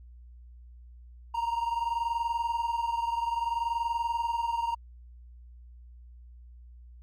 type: tone pair together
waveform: triangle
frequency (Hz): 929 / 949.6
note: A#5 / A#5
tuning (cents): -6 / +32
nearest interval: unison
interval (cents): 38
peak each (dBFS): -27 / -31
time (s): 1.34-4.75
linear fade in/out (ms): 10
effects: added 60 Hz sine -47 dBFS peak until 7.02 s + Opus 48 kbps